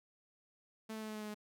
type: tone with pitch steps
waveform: sawtooth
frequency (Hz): 220 / 218.4 / 216.7 / 215.1 / 213.5 / 211.9 / 210.3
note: A3 / A3 / A3 / A3 / G#3 / G#3 / G#3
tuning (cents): 0 / -13 / -26 / -39 / +48 / +35 / +22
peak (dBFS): -38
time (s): 0.89-1.345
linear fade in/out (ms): 10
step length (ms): 65
effects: none